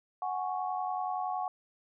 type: chord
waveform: sine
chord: F# suspended second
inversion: none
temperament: equal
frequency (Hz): 740 / 830.6 / 1108.7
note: F#5 / G#5 / C#6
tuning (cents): 0 / 0 / 0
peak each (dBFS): -33 / -37 / -38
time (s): 0.22-1.48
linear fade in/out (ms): 2
effects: none